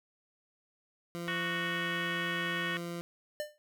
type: tone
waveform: 20% pulse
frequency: 171.6 Hz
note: F3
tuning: 30 cents flat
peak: -32 dBFS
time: 1.15-3.01 s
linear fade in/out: 0 ms
type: harmonic tone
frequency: 370 Hz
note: F#4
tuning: in tune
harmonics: 3 / 4 / 5 / 6 / 7 / 8 / 9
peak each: -41 / -39 / -36 / -43 / -45 / -43 / -44 dBFS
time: 1.28-2.77 s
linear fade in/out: 0 ms
type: tone with exponential decay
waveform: square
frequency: 598 Hz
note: D5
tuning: 31 cents sharp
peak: -31 dBFS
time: 3.4-3.58 s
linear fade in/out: 0 ms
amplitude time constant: 37 ms
effects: none